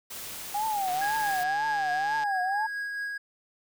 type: noise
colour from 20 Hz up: white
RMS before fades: -39 dBFS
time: 0.1-1.44 s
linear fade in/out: 10 ms
type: tone with vibrato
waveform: sine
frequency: 802 Hz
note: G5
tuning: 39 cents sharp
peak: -26 dBFS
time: 0.54-2.67 s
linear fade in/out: 10 ms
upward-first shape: triangle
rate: 2 Hz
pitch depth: 190 cents each way
type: click train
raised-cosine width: 0.2 ms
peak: -24 dBFS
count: 203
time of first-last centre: 0.88-2.236 s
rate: 149 Hz
type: tone with tremolo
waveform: triangle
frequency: 1648 Hz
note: G#6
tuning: 14 cents flat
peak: -28 dBFS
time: 1.01-3.18 s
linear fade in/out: 10 ms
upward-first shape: sine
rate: 4.6 Hz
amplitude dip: 25%
effects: none